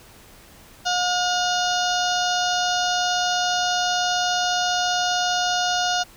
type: harmonic tone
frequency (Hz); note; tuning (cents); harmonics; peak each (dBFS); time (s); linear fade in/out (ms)
719; F#5; -50; 1 / 2 / 4 / 5 / 6 / 7 / 8 / 9; -23 / -26 / -29 / -30 / -31 / -31 / -32 / -33; 0.85-6.04; 20
effects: pink hiss -48 dBFS RMS until 6.16 s